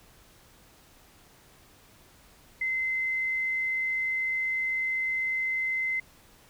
sine tone, 2062 Hz, C7, 26 cents flat, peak -26 dBFS, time 2.61-6 s, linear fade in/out 5 ms, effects pink hiss -57 dBFS RMS until 6.49 s

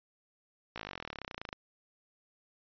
slowing click train, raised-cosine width 0.3 ms, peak -23 dBFS, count 30, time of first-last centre 0.76-1.529 s, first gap 17 ms, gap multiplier 1.03, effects resampled to 11025 Hz

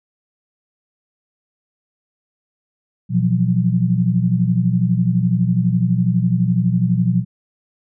sine tone cluster, 121.2 / 171.6 / 183.6 Hz, B2 / F3 / F#3, -32 / -30 / -13 cents, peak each -18 dBFS, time 3.09-7.25 s, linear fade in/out 50 ms, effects none

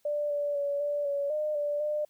sine tone with pitch steps, 589 / 580 / 569 / 582 / 566 / 607 / 585 / 600 Hz, D5 / D5 / C#5 / D5 / C#5 / D#5 / D5 / D5, +5 / -22 / +45 / -16 / +36 / -43 / -7 / +37 cents, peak -27 dBFS, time 0.05-2.05 s, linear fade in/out 5 ms, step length 250 ms, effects white hiss -70 dBFS RMS until 2.09 s

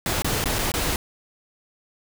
pink noise with dropouts, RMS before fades -24 dBFS, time 0.06-0.96 s, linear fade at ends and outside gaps 1 ms, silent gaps 0.221-0.245 / 0.441-0.457 / 0.586-0.589 / 0.718-0.739 s, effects none

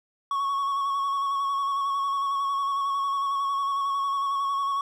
triangle tone with vibrato, 1108.7 Hz, C#6, in tune, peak -22 dBFS, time 0.31-4.81 s, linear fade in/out 2 ms, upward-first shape square, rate 11 Hz, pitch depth 20 cents each way, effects none

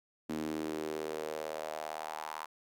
sawtooth tone with high-pass filter sweep, 77.78 Hz, D#2, in tune, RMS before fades -39 dBFS, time 0.29-2.46 s, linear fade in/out 10 ms, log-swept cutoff 260 to 990 Hz, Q 3.6, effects none

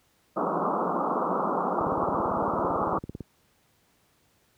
white band-pass noise, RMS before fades -27 dBFS, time 0.36-2.99 s, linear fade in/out 10 ms, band 160 to 1300 Hz, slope 96 dB/octave
click train, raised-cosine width 3 ms, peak -22 dBFS, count 26, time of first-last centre 1.81-3.207 s, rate 17.9 Hz
effects pink hiss -66 dBFS RMS until 4.57 s + high-pass 60 Hz 12 dB/octave

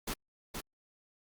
pink noise with echo, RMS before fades -36 dBFS, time 0.07-0.14 s, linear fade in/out 10 ms, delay 470 ms, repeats 1, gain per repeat -4 dB, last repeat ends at 0.61 s, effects Opus 48 kbps

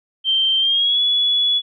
sine tone with pitch glide, 3136 to 3400 Hz, G7 to G#7, 0 to +40 cents, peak -14 dBFS, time 0.24-1.62 s, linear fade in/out 50 ms, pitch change +140 cents, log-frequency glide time 0.58-1 s, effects none

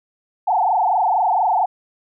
sine tone with frequency modulation, 806 Hz, G5, 48 cents sharp, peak -14 dBFS, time 0.47-1.66 s, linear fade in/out 10 ms, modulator 24.3 Hz, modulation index 4, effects none

